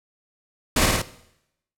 pink noise with echo, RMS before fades -19 dBFS, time 0.76-0.86 s, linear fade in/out 5 ms, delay 53 ms, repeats 3, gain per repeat -2 dB, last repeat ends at 1.019 s, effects noise-tail reverb RT60 0.8 s tail -17 dB re dry + low-pass 12000 Hz 12 dB/octave

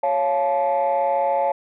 sine chord, Db augmented, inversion none, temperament just, 554.4 / 693 / 866.2 Hz, Db5 / F5 / A5, 0 / -14 / -27 cents, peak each -20 / -22 / -20 dBFS, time 0.03-1.52 s, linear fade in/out 5 ms, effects tanh soft clip ceiling -13 dBFS

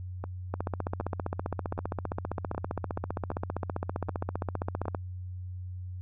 two click trains, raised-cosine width 1 ms, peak -21 / -17 dBFS, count 7 / 68, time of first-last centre 0.24-4.855 / 0.54-4.948 s, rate 1.3 / 15.2 Hz, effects added 91 Hz sine -36 dBFS peak until 6.01 s

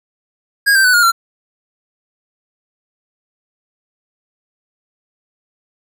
square tone with pitch steps, 1635 / 1563 / 1494.1 / 1428.3 / 1365.4 Hz, G#6 / G6 / F#6 / F6 / F6, -28 / -6 / +16 / +38 / -40 cents, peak -9 dBFS, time 0.66-1.12 s, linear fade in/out 20 ms, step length 92 ms, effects none

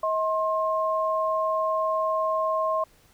sine tone pair together, 637.1 / 1065 Hz, D#5 / C6, +41 / +30 cents, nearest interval major sixth, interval 889 cents, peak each -25 dBFS, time 0.03-2.84 s, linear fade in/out 5 ms, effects pink hiss -59 dBFS RMS until 3.13 s

